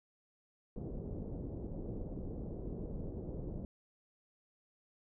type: low-pass noise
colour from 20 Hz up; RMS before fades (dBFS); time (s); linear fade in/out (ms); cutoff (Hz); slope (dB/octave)
pink; -42; 0.76-3.65; 2; 500; 24
effects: none